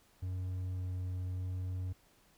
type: tone with pitch steps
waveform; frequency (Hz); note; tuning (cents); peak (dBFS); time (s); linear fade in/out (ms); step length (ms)
triangle; 92.1 / 91.5 / 92; F#2 / F#2 / F#2; -7 / -19 / -9; -33; 0.22-1.93; 10; 570
effects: pink hiss -67 dBFS RMS until 2.37 s